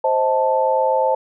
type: chord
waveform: sine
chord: A diminished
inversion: first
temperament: equal with one note detuned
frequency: 523.3 / 631.3 / 880 Hz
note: C5 / Eb5 / A5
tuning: 0 / +25 / 0 cents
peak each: -18 / -22 / -18 dBFS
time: 0.04-1.15 s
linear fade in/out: 5 ms
effects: none